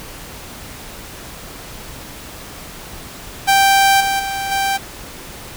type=tone with level steps; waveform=sawtooth; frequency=784 Hz; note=G5; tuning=in tune; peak=-6 / -12 / -17 / -12 dBFS; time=3.47-4.78 s; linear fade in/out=20 ms; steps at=4 / 4.19 / 4.51 s; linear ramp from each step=10 ms; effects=pink hiss -34 dBFS RMS until 5.56 s